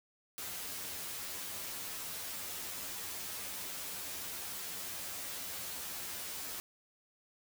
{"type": "noise with comb filter", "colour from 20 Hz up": "white", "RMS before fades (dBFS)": -42, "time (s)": [0.38, 6.6], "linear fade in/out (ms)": 0, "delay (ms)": 11, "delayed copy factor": 0.95, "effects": []}